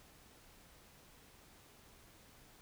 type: silence
effects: pink hiss -62 dBFS RMS until 2.61 s